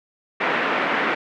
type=band-pass noise; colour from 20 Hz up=white; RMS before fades=-22 dBFS; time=0.4-1.15 s; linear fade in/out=10 ms; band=210 to 2200 Hz; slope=24 dB/octave; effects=none